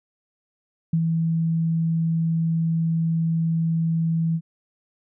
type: tone with ADSR envelope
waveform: sine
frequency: 163.9 Hz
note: E3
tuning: 10 cents flat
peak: -16 dBFS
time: 0.93-4.41 s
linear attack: 5 ms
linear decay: 63 ms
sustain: -3 dB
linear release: 59 ms
effects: none